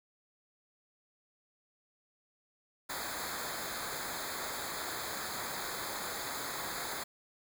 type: noise with comb filter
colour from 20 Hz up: pink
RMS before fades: -39 dBFS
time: 2.89-7.04 s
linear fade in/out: 10 ms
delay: 0.35 ms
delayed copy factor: -0.9
effects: none